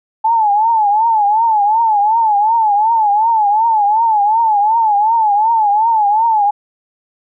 sine tone with vibrato, 866 Hz, A5, 28 cents flat, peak -9 dBFS, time 0.24-6.51 s, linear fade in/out 10 ms, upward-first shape triangle, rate 2.7 Hz, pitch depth 140 cents each way, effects none

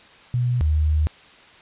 sine tone pair in turn, 122.9 / 76.64 Hz, B2 / D#2, -8 / -26 cents, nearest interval minor sixth, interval 818 cents, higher first, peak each -18 / -16 dBFS, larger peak second, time 0.34-0.61 / 0.61-1.07 s, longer second, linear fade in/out 0 ms, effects white hiss -48 dBFS RMS until 1.61 s + resampled to 8000 Hz

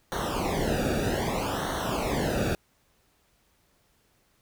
brown noise with flanger, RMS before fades -28 dBFS, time 0.12-2.55 s, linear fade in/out 0 ms, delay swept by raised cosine 0.4 to 0.97 ms, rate 0.63 Hz, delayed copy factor -1, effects pink hiss -67 dBFS RMS until 4.41 s

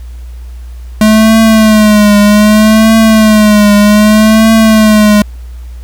square tone with vibrato, 214.2 Hz, A3, 46 cents flat, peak -3 dBFS, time 1.01-5.22 s, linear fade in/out 2 ms, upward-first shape triangle, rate 0.64 Hz, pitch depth 76 cents each way, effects added 60 Hz sine -22 dBFS peak until 5.83 s + pink hiss -44 dBFS RMS until 5.83 s

